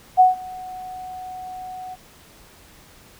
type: tone with ADSR envelope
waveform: sine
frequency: 740 Hz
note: F#5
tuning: in tune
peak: -7 dBFS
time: 0.17-1.96 s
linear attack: 31 ms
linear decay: 150 ms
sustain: -24 dB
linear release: 28 ms
effects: pink hiss -49 dBFS RMS until 3.19 s